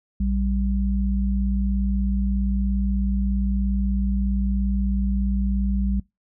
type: tone pair together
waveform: sine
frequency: 58.42 / 196.3 Hz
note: A#1 / G3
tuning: +4 / +3 cents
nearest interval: octave + major sixth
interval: 2099 cents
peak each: -21 / -24 dBFS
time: 0.2-6 s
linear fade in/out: 5 ms
effects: noise-tail reverb RT60 0.2 s tail -23 dB re dry